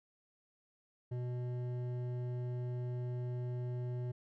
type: tone with hard clipping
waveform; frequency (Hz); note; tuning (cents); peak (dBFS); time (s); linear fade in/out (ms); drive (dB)
sine; 123.47; B2; 0; -38; 1.11-4.12; 10; 10
effects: none